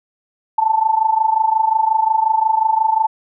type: tone with amplitude modulation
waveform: sine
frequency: 881 Hz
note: A5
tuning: 2 cents sharp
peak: -9 dBFS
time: 0.58-3.07 s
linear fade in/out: 5 ms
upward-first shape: sine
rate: 25.6 Hz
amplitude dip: 80%
effects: none